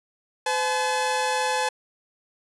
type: tone pair together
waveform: sawtooth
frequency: 509.6 / 857 Hz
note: C5 / A5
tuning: -46 / -46 cents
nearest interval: major sixth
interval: 900 cents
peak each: -23 / -20 dBFS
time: 0.46-1.69 s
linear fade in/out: 5 ms
effects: resampled to 24000 Hz